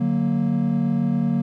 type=chord; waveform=triangle; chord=D augmented; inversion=none; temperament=equal; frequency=146.83 / 185 / 233.1 Hz; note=D3 / F#3 / A#3; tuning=0 / 0 / 0 cents; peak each=-22 / -21 / -19 dBFS; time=0-1.42 s; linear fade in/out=10 ms; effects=tanh soft clip ceiling -8 dBFS